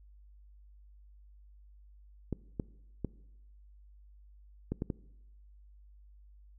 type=clicks; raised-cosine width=3 ms; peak=-20 dBFS; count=6; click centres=2.327 / 2.598 / 3.047 / 4.72 / 4.821 / 4.902 s; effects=noise-tail reverb RT60 0.9 s tail -21 dB re dry + added 50 Hz sine -54 dBFS peak until 6.58 s